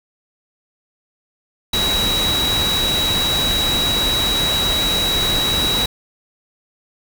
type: tone in noise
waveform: sine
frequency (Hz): 3876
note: B7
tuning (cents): -33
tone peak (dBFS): -17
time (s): 1.73-5.86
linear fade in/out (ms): 5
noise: pink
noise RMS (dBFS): -22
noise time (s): 1.73-5.86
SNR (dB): +2
effects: none